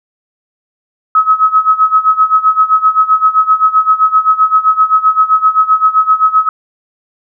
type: tone with tremolo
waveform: sine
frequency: 1281 Hz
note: E6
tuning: 50 cents flat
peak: -3 dBFS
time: 1.15-6.49 s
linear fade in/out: 2 ms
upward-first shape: sine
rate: 7.7 Hz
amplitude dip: 85%
effects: none